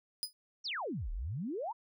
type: tone with exponential decay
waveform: sawtooth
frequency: 4978 Hz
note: D#8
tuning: in tune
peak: -27 dBFS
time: 0.23-0.33 s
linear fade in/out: 0 ms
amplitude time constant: 20 ms
type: exponential two-way sweep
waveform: sine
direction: down then up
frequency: 5920 to 34.57 to 1012 Hz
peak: -35 dBFS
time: 0.64-1.73 s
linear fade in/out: 20 ms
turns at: 1.11 s
effects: none